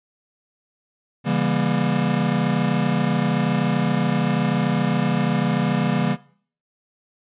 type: chord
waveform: square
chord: C# diminished seventh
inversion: none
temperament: just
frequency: 138.59 / 166.31 / 199.57 / 239.5 Hz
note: C#3 / E3 / G3 / Bb3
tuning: 0 / +16 / +31 / +47 cents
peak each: -25 dBFS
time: 1.24-6.17 s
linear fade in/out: 50 ms
effects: noise-tail reverb RT60 0.5 s tail -19 dB re dry + resampled to 8000 Hz

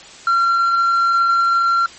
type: tone with tanh clipping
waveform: sine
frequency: 1370 Hz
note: F6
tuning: 34 cents flat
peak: -13 dBFS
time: 0.27-1.86 s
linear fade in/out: 2 ms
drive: 3 dB
effects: white hiss -39 dBFS RMS until 1.98 s + MP3 32 kbps

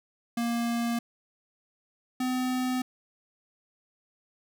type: tone pair in turn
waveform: square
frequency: 234.8 / 254.3 Hz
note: A#3 / C4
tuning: +13 / -49 cents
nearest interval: minor second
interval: 138 cents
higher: second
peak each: -27 dBFS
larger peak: neither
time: 0.37-0.99 / 2.2-2.82 s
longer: neither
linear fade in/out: 5 ms
effects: none

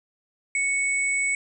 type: tone pair together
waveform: sine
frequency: 2217 / 7930 Hz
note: C#7 / B8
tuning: 0 / +6 cents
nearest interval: octave + minor seventh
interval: 2206 cents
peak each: -22 / -29 dBFS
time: 0.55-1.35 s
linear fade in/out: 2 ms
effects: none

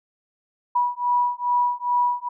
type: beating tone pair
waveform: sine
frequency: 974 / 976.4 Hz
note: B5 / B5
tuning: -24 / -20 cents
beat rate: 2.4 Hz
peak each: -22 dBFS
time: 0.75-2.29 s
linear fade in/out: 10 ms
effects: none

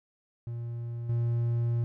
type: tone with level steps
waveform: triangle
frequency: 117.9 Hz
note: A#2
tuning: 20 cents sharp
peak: -31 / -23 dBFS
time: 0.47-1.84 s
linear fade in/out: 0 ms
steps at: 1.09 s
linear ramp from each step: 5 ms
effects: none

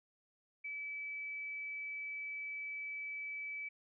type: tone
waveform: sine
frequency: 2300 Hz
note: D7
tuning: 37 cents flat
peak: -40 dBFS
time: 0.64-3.69 s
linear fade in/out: 10 ms
effects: none

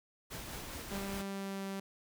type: noise with tremolo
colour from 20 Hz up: pink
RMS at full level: -43 dBFS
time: 0.3-1.23 s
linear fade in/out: 20 ms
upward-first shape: triangle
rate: 4.9 Hz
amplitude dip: 30%
type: tone with pitch glide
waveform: sawtooth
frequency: 197.1 to 194.95 Hz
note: G3 to G3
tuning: +10 to -9 cents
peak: -34 dBFS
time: 0.91-1.8 s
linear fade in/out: 5 ms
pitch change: -19 cents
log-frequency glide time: 1.15-1.64 s
effects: none

